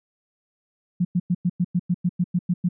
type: tone bursts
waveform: sine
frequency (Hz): 177.5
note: F3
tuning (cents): +28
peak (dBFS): -17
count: 12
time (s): 1-2.689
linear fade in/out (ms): 10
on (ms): 50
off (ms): 99
effects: none